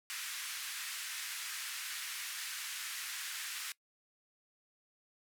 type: band-pass noise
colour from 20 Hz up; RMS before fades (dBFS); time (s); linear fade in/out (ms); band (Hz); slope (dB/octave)
pink; -42; 0.1-3.72; 0; 1500 to 14000; 24
effects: noise-tail reverb RT60 0.1 s tail -21 dB re dry